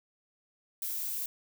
violet noise, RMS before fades -35 dBFS, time 0.82-1.26 s, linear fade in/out 2 ms, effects none

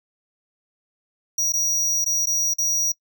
square tone with dropouts, 5770 Hz, F#8, 44 cents flat, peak -19 dBFS, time 1.38-2.92 s, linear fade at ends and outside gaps 5 ms, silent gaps 1.523-1.536 / 2.045-2.061 / 2.258-2.27 / 2.538-2.584 s, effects noise-tail reverb RT60 0.1 s tail -25 dB re dry

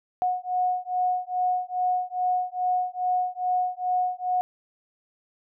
sine beating tone pair, 728 / 730.4 Hz, F#5 / F#5, -28 / -23 cents, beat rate 2.4 Hz, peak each -26 dBFS, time 0.22-4.41 s, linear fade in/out 0 ms, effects none

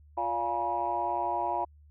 sine tone cluster, 352.7 / 580 / 698 / 832 / 963 Hz, F4 / D5 / F5 / G#5 / B5, +17 / -22 / -1 / +3 / -44 cents, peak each -38 / -38 / -32 / -33 / -31 dBFS, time 0.17-1.65 s, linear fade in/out 10 ms, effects tanh soft clip ceiling -17 dBFS + added 74 Hz sine -53 dBFS peak until 1.9 s

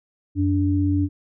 sine tone pair together, 91.4 / 290.2 Hz, F#2 / D4, -21 / -21 cents, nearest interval octave + minor sixth, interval 2000 cents, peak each -20 dBFS, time 0.35-1.09 s, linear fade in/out 50 ms, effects none

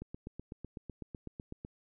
click train, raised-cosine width 3 ms, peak -29 dBFS, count 14, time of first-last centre 0.02-1.649 s, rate 7.98 Hz, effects none

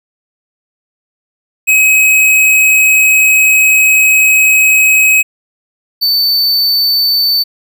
square tone pair in turn, 2544 / 4533 Hz, D#7 / C#8, +38 / +38 cents, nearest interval minor seventh, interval 1000 cents, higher second, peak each -6 / -9 dBFS, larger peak first, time 1.67-5.23 / 6.01-7.44 s, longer first, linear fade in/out 20 ms, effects none

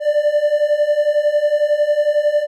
triangle beating tone pair, 585 / 596 Hz, D5 / D5, -7 / +25 cents, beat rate 11 Hz, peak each -16 / -13 dBFS, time 0-2.47 s, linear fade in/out 50 ms, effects none

